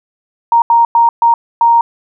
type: tone bursts at uneven times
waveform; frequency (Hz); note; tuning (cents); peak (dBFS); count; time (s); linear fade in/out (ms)
sine; 932.3; A#5; 0; -5; 5; 0.52-0.62 / 0.7-0.85 / 0.95-1.09 / 1.22-1.34 / 1.61-1.81; 2
effects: none